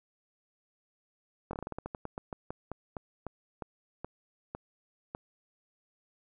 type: slowing click train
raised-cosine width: 1 ms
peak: -23 dBFS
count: 21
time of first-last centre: 1.51-5.149 s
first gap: 22 ms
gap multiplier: 1.19
effects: none